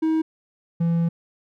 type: tone pair in turn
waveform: triangle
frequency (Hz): 318.4 / 168.08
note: D#4 / E3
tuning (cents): +40 / +34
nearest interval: major seventh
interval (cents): 1106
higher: first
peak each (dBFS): -16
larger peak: neither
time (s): 0.02-0.22 / 0.8-1.09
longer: second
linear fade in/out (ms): 10
effects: none